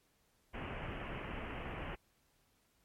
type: low-pass noise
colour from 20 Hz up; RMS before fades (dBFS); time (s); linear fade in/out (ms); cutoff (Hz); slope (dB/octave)
pink; -43; 0.53-1.96; 20; 3000; 96
effects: pink hiss -74 dBFS RMS until 2.84 s + MP3 64 kbps